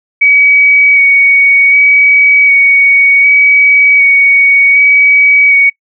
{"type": "tone with vibrato", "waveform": "sine", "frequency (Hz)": 2254, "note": "C#7", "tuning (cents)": 28, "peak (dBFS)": -3, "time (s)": [0.21, 5.7], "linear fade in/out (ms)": 10, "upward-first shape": "square", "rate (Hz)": 0.66, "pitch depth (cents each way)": 12, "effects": ["noise-tail reverb RT60 0.1 s tail -23 dB re dry"]}